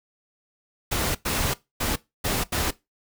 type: noise bursts at uneven times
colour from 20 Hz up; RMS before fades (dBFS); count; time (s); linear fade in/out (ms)
pink; -25; 5; 0.91-1.15 / 1.25-1.54 / 1.8-1.96 / 2.24-2.44 / 2.52-2.71; 10
effects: noise-tail reverb RT60 0.2 s tail -19 dB re dry